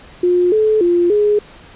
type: tone with pitch steps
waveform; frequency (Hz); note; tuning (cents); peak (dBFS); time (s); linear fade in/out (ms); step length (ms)
sine; 356.2 / 432.3 / 348.4 / 417; F4 / A4 / F4 / G#4; +34 / -31 / -4 / +7; -10; 0.23-1.39; 5; 290
effects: pink hiss -41 dBFS RMS until 1.75 s + resampled to 8000 Hz